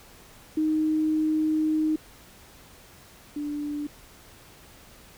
sine tone pair in turn, 311.1 / 294 Hz, D#4 / D4, 0 / +2 cents, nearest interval minor second, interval 98 cents, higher first, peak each -21 / -28 dBFS, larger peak first, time 0.57-1.96 / 3.36-3.87 s, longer first, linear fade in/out 5 ms, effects pink hiss -51 dBFS RMS until 5.17 s

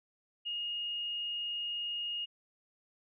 sine tone, 2857 Hz, F7, 39 cents sharp, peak -34 dBFS, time 0.45-2.26 s, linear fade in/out 20 ms, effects none

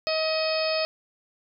harmonic tone with a mistuned harmonic, 633 Hz, D#5, 30 cents sharp, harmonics 1 / 2 / 3 / 4 / 5 / 6 / 7 / 8, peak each -25 / -35 / -39 / -32 / -41 / -41 / -32 / -32 dBFS, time 0.07-0.85 s, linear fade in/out 0 ms, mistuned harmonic 6, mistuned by -31 cents, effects none

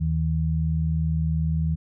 sine tone pair together, 79.5 / 159.55 Hz, D#2 / D#3, +38 / +44 cents, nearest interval octave, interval 1206 cents, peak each -24 / -23 dBFS, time 0-1.76 s, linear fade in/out 20 ms, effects none

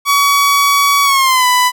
sawtooth tone with pitch glide, 1131 to 996 Hz, C#6 to B5, +34 to +14 cents, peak -5 dBFS, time 0.05-1.72 s, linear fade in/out 50 ms, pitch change -220 cents, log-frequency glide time 1.04-1.46 s, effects none

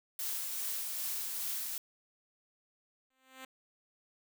blue noise with tremolo, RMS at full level -36 dBFS, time 0.19-1.78 s, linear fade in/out 2 ms, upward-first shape triangle, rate 2.5 Hz, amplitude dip 30%
5% pulse tone with exponential growth, 261.6 Hz, C4, in tune, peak -32 dBFS, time 3.1-3.45 s, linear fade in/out 5 ms, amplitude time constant 76 ms
effects none

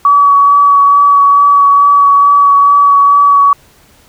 sine tone with vibrato, 1136 Hz, C#6, 42 cents sharp, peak -3 dBFS, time 0.05-3.53 s, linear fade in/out 2 ms, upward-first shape sine, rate 2.3 Hz, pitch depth 13 cents each way, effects pink hiss -45 dBFS RMS until 4.08 s

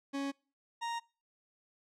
40% pulse tone pair in turn, 277.2 / 932.4 Hz, C#4 / A#5, 0 / 0 cents, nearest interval octave + major sixth, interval 2100 cents, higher second, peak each -33 / -34 dBFS, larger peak first, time 0.13-0.32 / 0.81-1 s, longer neither, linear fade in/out 20 ms, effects noise-tail reverb RT60 0.4 s tail -26 dB re dry + low-pass 7000 Hz 12 dB/octave

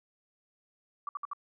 sine tone bursts, 1156 Hz, D6, 28 cents flat, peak -33 dBFS, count 4, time 1.07-1.333 s, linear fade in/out 2 ms, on 20 ms, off 61 ms, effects none

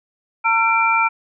sine tone cluster, 905 / 1354 / 2357 Hz, A5 / E6 / D7, +48 / +46 / +6 cents, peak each -18 dBFS, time 0.44-1.09 s, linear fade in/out 20 ms, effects none

